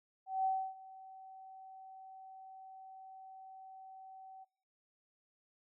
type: tone with ADSR envelope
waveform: sine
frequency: 763 Hz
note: G5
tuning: 47 cents flat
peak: -29 dBFS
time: 0.26-4.45 s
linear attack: 190 ms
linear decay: 290 ms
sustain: -21 dB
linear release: 21 ms
effects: noise-tail reverb RT60 0.6 s tail -25 dB re dry